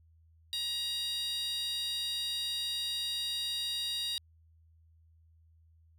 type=tone with high-pass filter; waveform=15% pulse; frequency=947 Hz; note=A#5; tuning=27 cents sharp; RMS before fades=-35 dBFS; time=0.53-4.18 s; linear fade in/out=0 ms; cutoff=4100 Hz; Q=6; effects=added 81 Hz sine -60 dBFS peak until 5.98 s